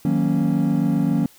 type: chord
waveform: triangle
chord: D# minor seventh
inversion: none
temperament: equal with one note detuned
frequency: 157.83 / 185 / 233.1 / 277.2 Hz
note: D#3 / F#3 / A#3 / C#4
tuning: +25 / 0 / 0 / 0 cents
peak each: -20 dBFS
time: 0.05-1.26 s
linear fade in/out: 2 ms
effects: tanh soft clip ceiling -7 dBFS + white hiss -51 dBFS RMS until 1.38 s